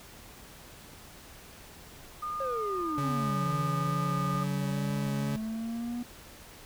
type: tone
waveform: sine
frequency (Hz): 1218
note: D#6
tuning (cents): -37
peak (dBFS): -32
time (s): 2.22-4.44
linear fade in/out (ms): 10
type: exponential two-way sweep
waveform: triangle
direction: down then up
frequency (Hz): 552 to 158.9 to 243.1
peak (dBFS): -30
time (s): 2.4-6.03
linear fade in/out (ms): 5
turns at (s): 3.54
type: tone with vibrato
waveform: 40% pulse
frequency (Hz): 140.9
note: C#3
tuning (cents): +29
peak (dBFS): -30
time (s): 2.98-5.36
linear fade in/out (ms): 0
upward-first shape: triangle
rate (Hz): 2.2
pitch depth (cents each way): 13
effects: pink hiss -50 dBFS RMS until 6.65 s